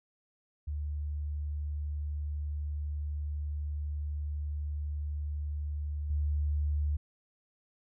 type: tone with level steps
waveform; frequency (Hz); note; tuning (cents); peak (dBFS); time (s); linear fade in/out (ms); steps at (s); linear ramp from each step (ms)
sine; 74; D2; +14; -32 / -27; 0.67-6.97; 10; 6.1; 5
effects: none